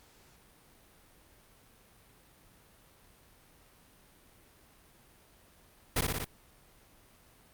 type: noise with echo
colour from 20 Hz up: pink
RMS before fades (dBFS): -28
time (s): 5.96-6.01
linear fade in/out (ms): 5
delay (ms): 59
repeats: 4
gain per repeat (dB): -2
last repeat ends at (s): 6.246
effects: pink hiss -61 dBFS RMS until 7.53 s + Opus 48 kbps